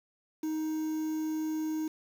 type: tone with quantisation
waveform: triangle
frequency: 313.1 Hz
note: D#4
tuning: 11 cents sharp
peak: -28 dBFS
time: 0.43-1.88 s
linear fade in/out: 5 ms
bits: 8
effects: none